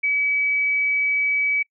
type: tone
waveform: sine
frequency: 2283 Hz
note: D7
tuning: 50 cents flat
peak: -18 dBFS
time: 0.03-1.63 s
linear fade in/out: 10 ms
effects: noise-tail reverb RT60 0.1 s tail -24 dB re dry